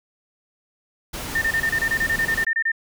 pink noise, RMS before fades -31 dBFS, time 1.13-2.45 s, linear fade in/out 10 ms
sine tone bursts, 1809 Hz, A6, 48 cents sharp, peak -18 dBFS, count 15, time 1.35-2.718 s, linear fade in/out 5 ms, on 66 ms, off 27 ms
effects none

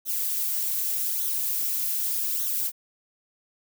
violet noise with flanger, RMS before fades -27 dBFS, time 0.05-2.72 s, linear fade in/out 50 ms, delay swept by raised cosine 0.4 to 5.9 ms, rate 0.84 Hz, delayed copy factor -0.65, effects none

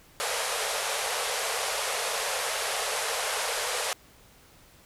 pink band-pass noise, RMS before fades -30 dBFS, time 0.2-3.93 s, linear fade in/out 0 ms, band 430 to 12000 Hz, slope 96 dB/octave, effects pink hiss -56 dBFS RMS until 4.85 s

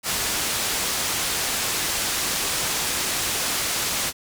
white low-pass noise, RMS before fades -25 dBFS, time 0.03-4.13 s, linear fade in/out 50 ms, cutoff 9400 Hz, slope 12 dB/octave, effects none

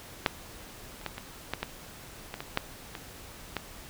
clicks, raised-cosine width 0.3 ms, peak -6 / -30 / -16 / -21 / -13 / -14 / -19 / -20 / -9 / -21 / -14 dBFS, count 11, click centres 0.262 / 1.014 / 1.063 / 1.181 / 1.536 / 1.63 / 2.341 / 2.405 / 2.574 / 2.952 / 3.567 s, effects pink hiss -47 dBFS RMS until 3.89 s

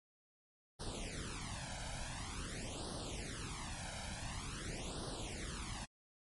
pink noise with flanger, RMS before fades -44 dBFS, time 0.79-5.86 s, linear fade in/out 20 ms, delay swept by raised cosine 0.21 to 1.31 ms, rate 0.47 Hz, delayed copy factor +1, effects MP3 48 kbps

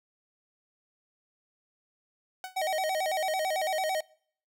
sawtooth tone with exponential decay, 748 Hz, F#5, 19 cents sharp, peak -30 dBFS, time 2.44-2.6 s, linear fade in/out 1 ms, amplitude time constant 34 ms
square tone with vibrato, 688 Hz, F5, 26 cents flat, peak -28 dBFS, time 2.56-4.01 s, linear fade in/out 10 ms, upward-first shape square, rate 9 Hz, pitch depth 170 cents each way
effects noise-tail reverb RT60 0.6 s tail -25 dB re dry

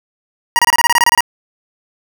25% pulse tone bursts, 950 Hz, A#5, 33 cents sharp, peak -4 dBFS, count 12, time 0.56-1.206 s, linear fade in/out 0 ms, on 30 ms, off 26 ms, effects none

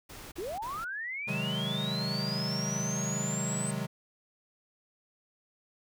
pink noise bursts, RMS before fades -46 dBFS, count 3, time 0.09-0.848 s, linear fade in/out 10 ms, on 230 ms, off 34 ms
sine linear sweep, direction up, 318.8 to 8170 Hz, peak -34 dBFS, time 0.38-3.71 s, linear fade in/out 5 ms
square chord, Ab dominant seventh, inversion first, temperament equal, 130.81 / 155.56 / 185 / 207.7 Hz, C3 / Eb3 / Gb3 / Ab3, 0 / 0 / 0 / 0 cents, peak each -38 dBFS, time 1.27-3.87 s, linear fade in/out 20 ms
effects none

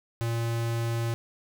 square tone, 116 Hz, A#2, 8 cents flat, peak -27 dBFS, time 0.21-1.14 s, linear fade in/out 0 ms, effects none

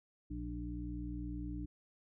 harmonic tone, 59.4 Hz, A#1, 33 cents sharp, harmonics 1 / 2 / 3 / 5, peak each -42 / -48 / -48 / -43 dBFS, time 0.3-1.66 s, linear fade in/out 10 ms, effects none

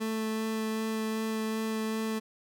30% pulse tone with vibrato, 220.1 Hz, A3, 1 cent sharp, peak -27 dBFS, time 0-2.2 s, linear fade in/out 20 ms, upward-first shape sine, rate 2.6 Hz, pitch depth 8 cents each way, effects none

